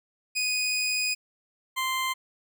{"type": "tone pair in turn", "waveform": "20% pulse", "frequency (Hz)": [2489, 1044.1], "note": ["D#7", "C6"], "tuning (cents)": [0, -4], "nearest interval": "octave + minor third", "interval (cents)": 1504, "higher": "first", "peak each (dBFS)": [-20, -21], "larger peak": "first", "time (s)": [[0.35, 1.15], [1.76, 2.14]], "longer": "first", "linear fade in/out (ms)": 20, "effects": []}